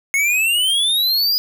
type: exponential sweep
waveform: square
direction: up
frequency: 2171 to 4976 Hz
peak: -15 dBFS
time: 0.14-1.38 s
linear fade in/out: 0 ms
effects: none

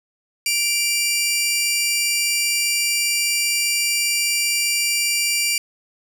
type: tone pair together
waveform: 15% pulse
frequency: 2349 / 2809 Hz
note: D7 / F7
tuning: 0 / +9 cents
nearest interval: minor third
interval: 309 cents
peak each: -12 / -18 dBFS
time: 0.46-5.58 s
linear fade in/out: 2 ms
effects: none

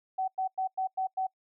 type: tone bursts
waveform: sine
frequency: 757 Hz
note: F#5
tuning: 39 cents sharp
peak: -27 dBFS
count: 6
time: 0.18-1.27 s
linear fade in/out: 10 ms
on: 100 ms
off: 98 ms
effects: noise-tail reverb RT60 0.1 s tail -25 dB re dry

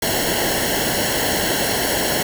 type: noise with comb filter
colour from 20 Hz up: pink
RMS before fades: -20 dBFS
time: 0.02-2.23 s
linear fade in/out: 5 ms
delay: 0.82 ms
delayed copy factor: -0.8
effects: none

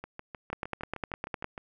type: two click trains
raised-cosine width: 0.5 ms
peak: -24 / -17 dBFS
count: 11 / 10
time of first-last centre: 0.04-1.578 / 0.53-1.444 s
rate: 6.5 / 9.85 Hz
effects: none

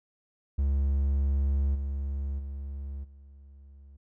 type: tone with level steps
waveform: triangle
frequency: 69.3 Hz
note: C#2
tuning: in tune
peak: -21 / -27 / -32 / -46 dBFS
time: 0.58-3.97 s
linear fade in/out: 10 ms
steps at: 1.74 / 2.38 / 3.03 s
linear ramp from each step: 20 ms
effects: none

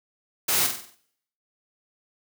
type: noise with echo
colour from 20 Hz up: white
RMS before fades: -23 dBFS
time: 0.48-0.67 s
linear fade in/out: 10 ms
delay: 47 ms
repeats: 6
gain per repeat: -6 dB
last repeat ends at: 0.952 s
effects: noise-tail reverb RT60 0.7 s tail -20 dB re dry + high-pass 100 Hz 12 dB/octave

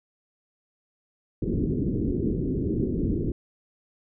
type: low-pass noise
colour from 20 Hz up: white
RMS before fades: -26 dBFS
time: 1.42-3.32 s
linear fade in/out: 5 ms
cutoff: 390 Hz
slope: 48 dB/octave
effects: none

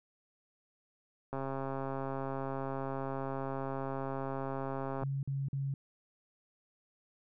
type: click train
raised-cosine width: 1 ms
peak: -24 dBFS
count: 501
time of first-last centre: 1.33-5.034 s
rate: 135 Hz
type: tone bursts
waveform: sine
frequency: 137.4 Hz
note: C#3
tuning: 15 cents flat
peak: -32 dBFS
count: 3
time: 5.02-5.74 s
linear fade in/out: 2 ms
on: 210 ms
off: 45 ms
effects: none

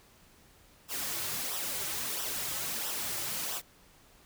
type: noise with flanger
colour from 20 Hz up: white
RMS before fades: -35 dBFS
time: 0.88-3.62 s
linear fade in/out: 50 ms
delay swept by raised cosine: 0.44 to 4.34 ms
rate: 1.5 Hz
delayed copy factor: -0.6
effects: pink hiss -60 dBFS RMS until 4.25 s

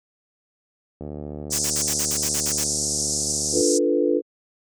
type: click train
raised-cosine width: 2 ms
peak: -20 dBFS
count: 194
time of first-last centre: 1.01-3.608 s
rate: 74.3 Hz
type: band-pass noise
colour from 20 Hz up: pink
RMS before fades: -25 dBFS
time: 1.5-3.79 s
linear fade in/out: 20 ms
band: 5300 to 8900 Hz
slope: 48 dB/octave
type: noise bursts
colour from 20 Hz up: white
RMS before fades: -29 dBFS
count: 10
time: 1.52-2.642 s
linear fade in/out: 10 ms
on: 69 ms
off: 48 ms
type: chord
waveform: sine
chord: B half-diminished seventh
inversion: first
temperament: equal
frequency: 293.7 / 349.2 / 440 / 493.9 Hz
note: D4 / F4 / A4 / B4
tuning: 0 / 0 / 0 / 0 cents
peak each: -23 dBFS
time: 3.52-4.22 s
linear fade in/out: 50 ms
effects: high-pass 60 Hz 12 dB/octave

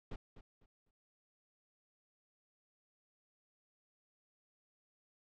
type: noise with echo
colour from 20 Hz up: brown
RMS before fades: -43 dBFS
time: 0.11-0.16 s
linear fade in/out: 5 ms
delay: 250 ms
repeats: 3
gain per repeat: -12 dB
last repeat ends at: 0.91 s
effects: low-pass 4000 Hz 12 dB/octave

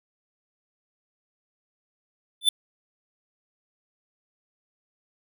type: tone with exponential growth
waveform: square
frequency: 3520 Hz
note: A7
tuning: in tune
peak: -13 dBFS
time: 2.41-2.49 s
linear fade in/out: 5 ms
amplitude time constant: 16 ms
effects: none

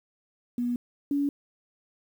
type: tone pair in turn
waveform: sine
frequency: 242.4 / 284.2 Hz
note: B3 / C#4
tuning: -32 / +43 cents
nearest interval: minor third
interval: 275 cents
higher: second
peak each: -25 / -23 dBFS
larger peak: second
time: 0.58-0.76 / 1.11-1.29 s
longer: neither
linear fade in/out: 2 ms
effects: 9-bit

